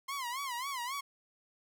sawtooth tone with vibrato, 1037 Hz, C6, 16 cents flat, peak -32 dBFS, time 0.08-1.01 s, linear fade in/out 10 ms, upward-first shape sine, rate 3.7 Hz, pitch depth 160 cents each way, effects none

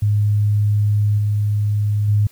sine tone with level steps, 104.1 Hz, G#2, 5 cents sharp, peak -13 / -15 / -12 dBFS, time 0.02-2.27 s, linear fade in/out 5 ms, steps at 1.18 / 2.08 s, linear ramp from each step 5 ms, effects white hiss -51 dBFS RMS until 2.31 s

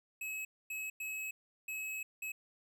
square tone bursts at uneven times, 2571 Hz, E7, 44 cents flat, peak -39 dBFS, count 5, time 0.21-0.45 / 0.7-0.9 / 1-1.31 / 1.68-2.03 / 2.22-2.32 s, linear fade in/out 5 ms, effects none

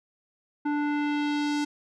square tone with low-pass filter sweep, 293.7 Hz, D4, in tune, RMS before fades -27 dBFS, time 0.65-1.65 s, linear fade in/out 10 ms, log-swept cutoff 1300 to 6600 Hz, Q 1.3, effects none

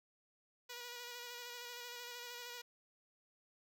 5% pulse tone with vibrato, 484 Hz, B4, 35 cents flat, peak -35 dBFS, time 0.69-2.62 s, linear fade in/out 10 ms, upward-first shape square, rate 13 Hz, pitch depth 20 cents each way, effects none

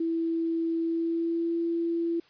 sine tone with pitch glide, 330 to 336.2 Hz, E4 to E4, +2 to +34 cents, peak -25 dBFS, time 0-2.2 s, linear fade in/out 5 ms, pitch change +32 cents, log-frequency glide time 0.8-1.55 s, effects white hiss -60 dBFS RMS until 2.29 s + resampled to 11025 Hz

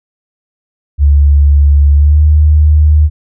sine tone with pitch glide, 71.7 to 75.88 Hz, D2 to D#2, -41 to -43 cents, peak -3 dBFS, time 0.98-3.1 s, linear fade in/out 50 ms, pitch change +98 cents, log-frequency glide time 1.93-2.23 s, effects none

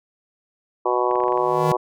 harmonic tone, 123.47 Hz, B2, in tune, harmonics 3 / 4 / 5 / 6 / 7 / 8 / 9, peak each -23 / -25 / -26 / -28 / -27 / -24 / -27 dBFS, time 0.85-1.77 s, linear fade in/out 10 ms
clicks, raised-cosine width 0.5 ms, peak -23 dBFS, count 7, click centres 1.112 / 1.156 / 1.203 / 1.237 / 1.282 / 1.323 / 1.375 s
square tone with exponential growth, 155.56 Hz, D#3, in tune, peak -19 dBFS, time 1.21-1.72 s, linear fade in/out 2 ms, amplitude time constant 110 ms
effects none

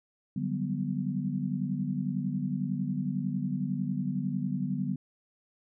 sine chord, G major seventh, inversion second, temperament equal, 146.83 / 185 / 196 / 246.9 Hz, D3 / F#3 / G3 / B3, 0 / 0 / 0 / 0 cents, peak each -34 dBFS, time 0.36-4.96 s, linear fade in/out 5 ms, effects none

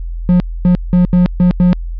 triangle tone bursts at uneven times, 178.9 Hz, F3, 42 cents sharp, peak -4 dBFS, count 6, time 0.29-0.4 / 0.65-0.75 / 0.93-1.05 / 1.13-1.26 / 1.4-1.51 / 1.6-1.73 s, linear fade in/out 0 ms, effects added 42 Hz sine -19 dBFS peak until 1.99 s + resampled to 11025 Hz

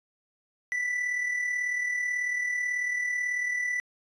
triangle tone with amplitude modulation, 1975.5 Hz, B6, in tune, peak -23 dBFS, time 0.72-3.8 s, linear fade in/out 0 ms, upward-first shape sine, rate 38.2 Hz, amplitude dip 45%, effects resampled to 22050 Hz

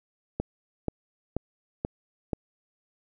click train, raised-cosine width 2 ms, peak -14 dBFS, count 5, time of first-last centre 0.4-2.332 s, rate 2.07 Hz, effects none

